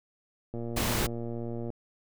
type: click train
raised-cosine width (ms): 2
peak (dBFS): -24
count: 137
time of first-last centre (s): 0.54-1.702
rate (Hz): 117
type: noise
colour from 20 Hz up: pink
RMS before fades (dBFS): -29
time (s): 0.76-1.07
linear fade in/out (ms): 10
effects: none

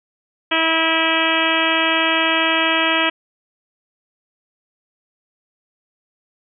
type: harmonic tone with a mistuned harmonic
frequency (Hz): 324.1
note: E4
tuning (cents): -29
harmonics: 1 / 2 / 3 / 4 / 5 / 6 / 7 / 8 / 9 / 10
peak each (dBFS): -24 / -24 / -24 / -24 / -24 / -24 / -24 / -24 / -24 / -24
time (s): 0.51-3.1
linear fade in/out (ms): 10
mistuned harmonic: 7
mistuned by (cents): +44
effects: none

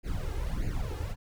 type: noise with flanger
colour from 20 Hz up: brown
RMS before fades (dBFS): -32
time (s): 0.03-1.16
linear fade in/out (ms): 50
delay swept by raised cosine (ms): 0.43 to 2.43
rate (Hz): 1.6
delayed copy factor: +0.85
effects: none

